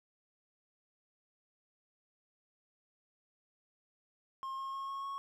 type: tone with pitch steps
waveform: triangle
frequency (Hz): 1069 / 1077.1 / 1085.2 / 1093.4 / 1101.6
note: C6 / C6 / C#6 / C#6 / C#6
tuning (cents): +37 / +50 / -37 / -24 / -11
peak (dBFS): -36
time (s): 4.43-5.18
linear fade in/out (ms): 0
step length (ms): 150
effects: none